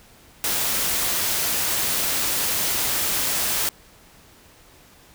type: noise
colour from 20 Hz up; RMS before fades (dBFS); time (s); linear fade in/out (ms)
white; -23; 0.44-3.69; 0
effects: pink hiss -51 dBFS RMS until 5.14 s